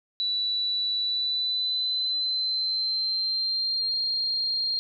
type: tone with pitch glide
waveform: sine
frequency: 3951 to 4210 Hz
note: B7 to C8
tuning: 0 to +10 cents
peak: -24 dBFS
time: 0.2-4.79 s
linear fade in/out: 0 ms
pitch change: +110 cents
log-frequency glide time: 1.02-3.96 s
effects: none